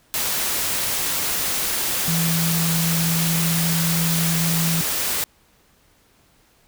sine tone in noise, 165.9 Hz, E3, 11 cents sharp, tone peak -20 dBFS, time 2.08-4.81 s, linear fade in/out 0 ms, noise white, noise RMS -23 dBFS, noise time 0.14-5.24 s, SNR 0 dB, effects pink hiss -58 dBFS RMS until 6.67 s

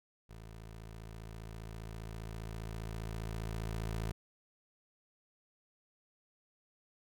20% pulse tone with level ramp, 55 Hz, A1, in tune, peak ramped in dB -44 to -30 dBFS, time 0.29-4.12 s, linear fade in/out 10 ms, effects none

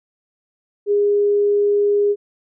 sine tone, 409.4 Hz, G#4, 25 cents flat, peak -13 dBFS, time 0.86-2.16 s, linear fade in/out 50 ms, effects none

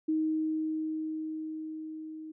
sine tone with level ramp, 313.9 Hz, D#4, 15 cents sharp, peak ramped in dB -25 to -40 dBFS, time 0.08-2.32 s, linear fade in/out 10 ms, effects none

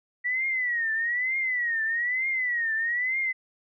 sine tone with vibrato, 1940 Hz, B6, 31 cents flat, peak -24 dBFS, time 0.24-3.33 s, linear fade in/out 20 ms, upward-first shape triangle, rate 1.1 Hz, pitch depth 170 cents each way, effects none

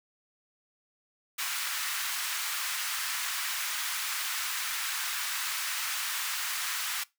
pink high-pass noise, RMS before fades -33 dBFS, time 1.38-7.04 s, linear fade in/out 10 ms, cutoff 1200 Hz, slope 24 dB/octave, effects noise-tail reverb RT60 0.2 s tail -21 dB re dry

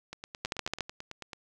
two click trains, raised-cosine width 0.2 ms, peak -13 / -23 dBFS, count 6 / 12, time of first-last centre 0.45-0.807 / 0.13-1.332 s, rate 14 / 9.15 Hz, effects none

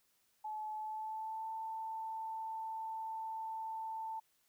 sine tone with pitch glide, 860 to 888.3 Hz, A5 to A5, -40 to +16 cents, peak -39 dBFS, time 0.44-4.2 s, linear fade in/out 10 ms, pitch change +56 cents, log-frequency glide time 0.74-1.5 s, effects white hiss -75 dBFS RMS until 4.48 s

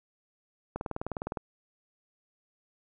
click train, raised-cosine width 1 ms, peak -19 dBFS, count 13, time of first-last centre 0.76-1.372 s, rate 19.6 Hz, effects none

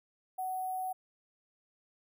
sine tone with sample-and-hold, 747 Hz, F#5, 16 cents sharp, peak -33 dBFS, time 0.38-0.93 s, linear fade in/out 10 ms, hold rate 11025 Hz, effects none

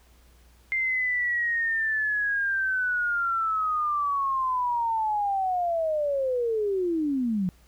sine linear sweep, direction down, 2100 to 174.61 Hz, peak -23 dBFS, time 0.72-7.49 s, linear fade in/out 0 ms, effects added 60 Hz sine -55 dBFS peak until 7.67 s + pink hiss -61 dBFS RMS until 7.67 s

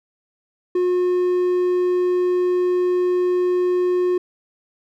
triangle tone, 360 Hz, F#4, 47 cents flat, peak -14 dBFS, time 0.75-4.18 s, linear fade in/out 5 ms, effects none

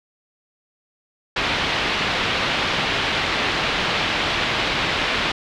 white low-pass noise, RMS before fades -22 dBFS, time 1.36-5.32 s, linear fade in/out 5 ms, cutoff 3600 Hz, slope 24 dB/octave, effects none

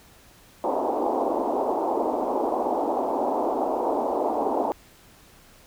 white band-pass noise, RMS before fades -25 dBFS, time 0.64-4.72 s, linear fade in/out 0 ms, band 250 to 930 Hz, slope 48 dB/octave, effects pink hiss -53 dBFS RMS until 5.66 s

